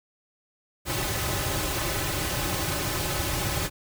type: noise with comb filter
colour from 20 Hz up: pink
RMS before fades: -28 dBFS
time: 0.85-3.7 s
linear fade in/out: 50 ms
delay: 4.3 ms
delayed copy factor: -0.75
effects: none